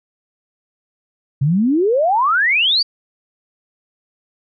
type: exponential sweep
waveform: sine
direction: up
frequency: 130 to 4783 Hz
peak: -12 dBFS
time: 1.41-2.83 s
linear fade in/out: 10 ms
effects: none